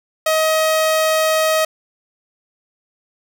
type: tone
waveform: sawtooth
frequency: 632 Hz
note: D#5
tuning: 27 cents sharp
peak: -10 dBFS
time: 0.26-1.65 s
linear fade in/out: 5 ms
effects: none